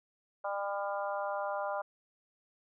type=harmonic tone; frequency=200 Hz; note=G3; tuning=35 cents sharp; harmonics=3 / 4 / 5 / 6 / 7; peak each=-36 / -38 / -40 / -42 / -43 dBFS; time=0.44-1.82 s; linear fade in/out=10 ms; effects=none